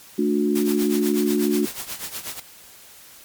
sine chord, D major, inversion second, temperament equal with one note detuned, 220 / 293.7 / 362 Hz, A3 / D4 / F#4, 0 / 0 / -38 cents, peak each -22 dBFS, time 0.18-1.66 s, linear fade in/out 10 ms
white noise with tremolo, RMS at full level -29 dBFS, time 0.55-2.4 s, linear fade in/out 5 ms, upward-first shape triangle, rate 8.2 Hz, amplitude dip 85%
effects white hiss -46 dBFS RMS until 3.24 s + MP3 96 kbps

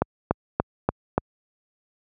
click train, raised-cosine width 1 ms, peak -5 dBFS, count 5, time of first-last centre 0.02-1.179 s, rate 3.45 Hz, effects high-pass 60 Hz 12 dB/octave

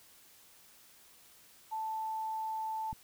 sine tone, 880 Hz, A5, in tune, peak -34 dBFS, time 1.71-2.93 s, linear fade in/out 20 ms
click, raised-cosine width 5 ms, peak -31 dBFS, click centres 2.929 s
effects white hiss -60 dBFS RMS until 3.03 s

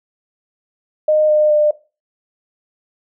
sine tone with pitch steps, 614 / 606.9 / 600 Hz, D#5 / D#5 / D5, -23 / -43 / +37 cents, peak -10 dBFS, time 1.08-1.71 s, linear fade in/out 5 ms, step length 210 ms, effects noise-tail reverb RT60 0.3 s tail -17 dB re dry

